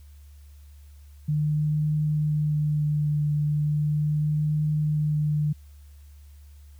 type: tone with vibrato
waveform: sine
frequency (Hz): 150.2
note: D3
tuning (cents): +39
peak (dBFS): -21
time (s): 1.28-5.53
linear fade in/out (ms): 10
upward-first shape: triangle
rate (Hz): 0.37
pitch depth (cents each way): 21
effects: added 72 Hz sine -45 dBFS peak until 6.79 s + white hiss -63 dBFS RMS until 6.79 s